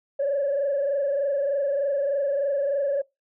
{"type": "tone with frequency modulation", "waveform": "sine", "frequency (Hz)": 561, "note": "C#5", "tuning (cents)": 21, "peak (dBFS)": -20, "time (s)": [0.19, 3.02], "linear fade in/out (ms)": 10, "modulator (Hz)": 23.3, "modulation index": 0.9, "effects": ["noise-tail reverb RT60 0.2 s tail -24 dB re dry", "tanh soft clip ceiling -18 dBFS"]}